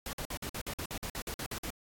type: noise bursts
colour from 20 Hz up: pink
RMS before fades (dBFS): -38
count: 14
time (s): 0.06-1.704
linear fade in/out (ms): 2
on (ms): 71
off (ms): 50
effects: AAC 64 kbps